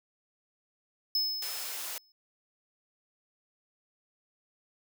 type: tone with exponential decay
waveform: square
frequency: 5200 Hz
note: E8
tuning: 24 cents flat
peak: -25 dBFS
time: 1.15-2.12 s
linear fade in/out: 2 ms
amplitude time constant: 210 ms
type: high-pass noise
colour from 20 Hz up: white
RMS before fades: -38 dBFS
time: 1.42-1.98 s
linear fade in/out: 2 ms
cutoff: 520 Hz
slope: 12 dB/octave
effects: none